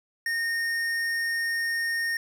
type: tone with tanh clipping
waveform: sine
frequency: 1841 Hz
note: A#6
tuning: 22 cents flat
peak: -27 dBFS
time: 0.26-2.17 s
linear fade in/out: 2 ms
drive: 14 dB
effects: none